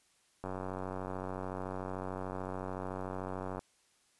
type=click train; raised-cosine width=1 ms; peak=-25 dBFS; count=296; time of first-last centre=0.44-3.592 s; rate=93.6 Hz; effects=white hiss -70 dBFS RMS until 4.19 s + resampled to 24000 Hz